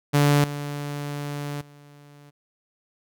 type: tone with level steps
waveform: sawtooth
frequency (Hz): 144.8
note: D3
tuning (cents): -24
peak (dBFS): -12 / -25 / -43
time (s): 0.13-2.31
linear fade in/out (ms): 20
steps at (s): 0.44 / 1.61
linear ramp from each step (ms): 2
effects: none